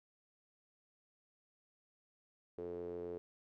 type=tone with band-pass filter; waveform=sawtooth; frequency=87.31 Hz; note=F2; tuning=in tune; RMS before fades=-44 dBFS; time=2.58-3.18 s; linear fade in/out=0 ms; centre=420 Hz; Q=7; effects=none